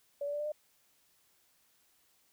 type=tone with pitch steps; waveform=sine; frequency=570 / 578.3 / 586.7 / 595.2 / 603.9 Hz; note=C#5 / D5 / D5 / D5 / D5; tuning=+48 / -27 / -2 / +23 / +48 cents; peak=-33 dBFS; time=0.21-0.52 s; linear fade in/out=5 ms; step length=62 ms; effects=white hiss -70 dBFS RMS until 2.32 s